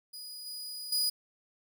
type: tone with level steps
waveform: sawtooth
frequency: 4933 Hz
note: D#8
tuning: 16 cents flat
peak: -39 / -36 / -24 dBFS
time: 0.13-1.1 s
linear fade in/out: 10 ms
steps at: 0.46 / 0.92 s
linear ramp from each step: 5 ms
effects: none